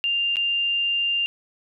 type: tone with dropouts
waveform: sine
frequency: 2794 Hz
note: F7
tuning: in tune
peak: -20 dBFS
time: 0.04-1.26 s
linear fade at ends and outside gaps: 0 ms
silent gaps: 0.358-0.368 s
effects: none